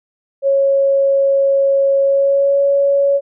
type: tone with pitch glide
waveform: sine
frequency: 550 to 559.3 Hz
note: C#5 to C#5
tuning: -14 to +15 cents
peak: -10 dBFS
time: 0.42-3.21 s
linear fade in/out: 50 ms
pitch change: +29 cents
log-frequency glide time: 2.01-2.61 s
effects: none